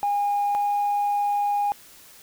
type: tone pair in turn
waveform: sine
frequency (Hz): 815 / 817.9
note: G#5 / G#5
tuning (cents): -33 / -27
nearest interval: unison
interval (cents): 6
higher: second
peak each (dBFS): -19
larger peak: neither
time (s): 0.03-0.55 / 0.55-1.72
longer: second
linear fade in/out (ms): 0
effects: tanh soft clip ceiling -17 dBFS + white hiss -49 dBFS RMS until 2.22 s